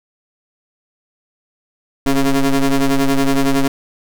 40% pulse ring-modulated tone, 138.4 Hz, C#3, 2 cents flat, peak -8 dBFS, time 2.06-3.68 s, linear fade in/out 5 ms, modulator 133 Hz, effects none

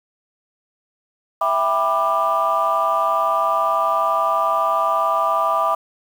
sine chord, E minor seventh, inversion none, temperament just, 659.3 / 791.1 / 988.9 / 1186.7 Hz, E5 / G5 / B5 / D6, 0 / +16 / +2 / +18 cents, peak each -21 / -24 / -22 / -18 dBFS, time 1.41-5.75 s, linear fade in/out 5 ms, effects tanh soft clip ceiling -8 dBFS + 7-bit

